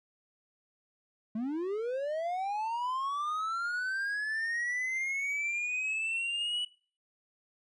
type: linear sweep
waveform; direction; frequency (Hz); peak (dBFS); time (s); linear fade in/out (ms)
triangle; up; 210 to 2960; -29; 1.35-6.65; 5
effects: noise-tail reverb RT60 0.4 s tail -20 dB re dry + resampled to 24000 Hz